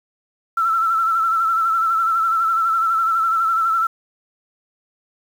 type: tone with vibrato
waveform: sine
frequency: 1334 Hz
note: E6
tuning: 20 cents sharp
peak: -15 dBFS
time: 0.57-3.87 s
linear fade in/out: 5 ms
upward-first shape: sine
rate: 12 Hz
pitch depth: 47 cents each way
effects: 7-bit